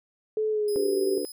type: tone with pitch glide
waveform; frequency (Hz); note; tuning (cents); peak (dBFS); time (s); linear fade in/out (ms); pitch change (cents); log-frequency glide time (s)
sine; 432.3 to 389.6; A4 to G4; -31 to -11; -23; 0.37-1.18; 2; -180; 0.5-0.99
type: tone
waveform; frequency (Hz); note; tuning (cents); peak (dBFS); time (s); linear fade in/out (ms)
15% pulse; 5050; D#8; +25; -33; 0.68-1.32; 2
type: chord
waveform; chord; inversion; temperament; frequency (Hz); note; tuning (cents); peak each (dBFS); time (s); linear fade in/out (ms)
sine; B minor seventh; first; equal with one note detuned; 293.7 / 370 / 440 / 503.7; D4 / F#4 / A4 / B4; 0 / 0 / 0 / +34; -33; 0.76-1.25; 0
effects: none